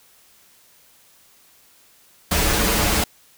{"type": "noise with comb filter", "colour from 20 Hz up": "pink", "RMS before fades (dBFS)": -19, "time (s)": [2.31, 3.04], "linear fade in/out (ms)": 5, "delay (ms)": 7.8, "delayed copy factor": -0.85, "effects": ["white hiss -54 dBFS RMS until 3.37 s"]}